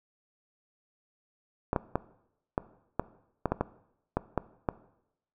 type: clicks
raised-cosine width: 1 ms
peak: -12 dBFS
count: 11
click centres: 1.731 / 1.762 / 1.956 / 2.579 / 2.996 / 3.457 / 3.52 / 3.61 / 4.17 / 4.377 / 4.688 s
effects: noise-tail reverb RT60 0.8 s tail -18 dB re dry